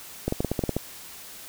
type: clicks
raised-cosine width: 2 ms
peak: -11 dBFS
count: 9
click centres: 0.28 / 0.324 / 0.405 / 0.447 / 0.516 / 0.592 / 0.638 / 0.693 / 0.766 s
effects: white hiss -43 dBFS RMS until 1.48 s